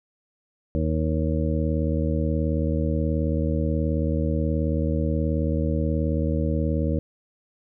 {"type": "harmonic tone", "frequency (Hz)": 78.6, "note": "D#2", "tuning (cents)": 18, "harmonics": [1, 2, 3, 4, 6, 7], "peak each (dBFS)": [-24, -27, -29, -30, -32, -32], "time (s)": [0.75, 6.99], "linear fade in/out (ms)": 0, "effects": []}